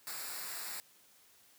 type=noise with comb filter; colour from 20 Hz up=white; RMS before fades=-42 dBFS; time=0.07-0.8 s; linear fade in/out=0 ms; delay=0.32 ms; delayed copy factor=-0.65; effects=white hiss -64 dBFS RMS until 1.58 s + high-pass 80 Hz 12 dB/octave